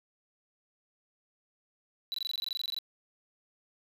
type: tone bursts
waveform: triangle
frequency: 3951 Hz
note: B7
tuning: in tune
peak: -30 dBFS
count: 16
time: 2.12-2.787 s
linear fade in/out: 0 ms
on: 22 ms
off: 21 ms
effects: none